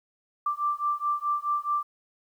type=beating tone pair; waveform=sine; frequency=1174.7 / 1179.4 Hz; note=D6 / D6; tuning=0 / +7 cents; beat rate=4.7 Hz; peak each=-28 dBFS; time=0.46-1.83 s; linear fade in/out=5 ms; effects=10-bit